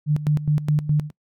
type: tone with tremolo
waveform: sine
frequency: 150 Hz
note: D3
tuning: 37 cents sharp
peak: -15 dBFS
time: 0.06-1.11 s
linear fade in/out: 50 ms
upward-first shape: square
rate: 4.8 Hz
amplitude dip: 75%
effects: noise-tail reverb RT60 0.1 s tail -24 dB re dry